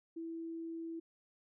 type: tone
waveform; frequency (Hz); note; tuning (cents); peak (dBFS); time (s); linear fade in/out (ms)
sine; 329.6; E4; 0; -40; 0.16-1; 10
effects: none